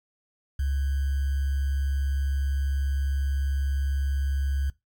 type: tone with sample-and-hold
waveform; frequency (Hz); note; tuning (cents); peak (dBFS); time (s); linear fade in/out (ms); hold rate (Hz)
sine; 68.8; C#2; -12; -23; 0.59-4.7; 5; 1575
effects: noise-tail reverb RT60 0.2 s tail -21 dB re dry + MP3 96 kbps